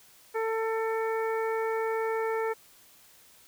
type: harmonic tone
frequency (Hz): 446.5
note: A4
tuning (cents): +25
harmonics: 1 / 2 / 3 / 4 / 5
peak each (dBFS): -28 / -34 / -38 / -40 / -42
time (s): 0.34-2.54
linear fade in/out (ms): 20
effects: white hiss -57 dBFS RMS until 3.47 s